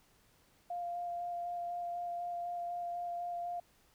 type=tone with vibrato; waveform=sine; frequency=698.5 Hz; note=F5; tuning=in tune; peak=-36 dBFS; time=0.7-3.6 s; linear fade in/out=5 ms; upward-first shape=square; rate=4 Hz; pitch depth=9 cents each way; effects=pink hiss -68 dBFS RMS until 3.94 s